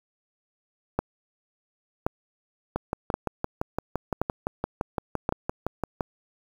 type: two click trains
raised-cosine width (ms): 1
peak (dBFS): -9 / -12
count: 5 / 20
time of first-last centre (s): 0.99-5.291 / 2.76-6.008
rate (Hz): 0.93 / 5.85
effects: 7-bit